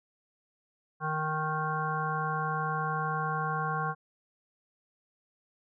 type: harmonic tone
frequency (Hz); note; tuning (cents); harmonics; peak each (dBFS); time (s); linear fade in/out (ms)
155.56; D#3; 0; 1 / 3 / 5 / 7 / 9 / 10; -34 / -40 / -35 / -33 / -37 / -40; 1-3.95; 50
effects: none